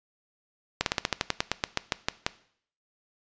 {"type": "slowing click train", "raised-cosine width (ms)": 0.2, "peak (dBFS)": -6, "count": 15, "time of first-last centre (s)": [0.81, 2.265], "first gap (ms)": 52, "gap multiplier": 1.1, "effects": ["noise-tail reverb RT60 0.6 s tail -18 dB re dry", "resampled to 16000 Hz"]}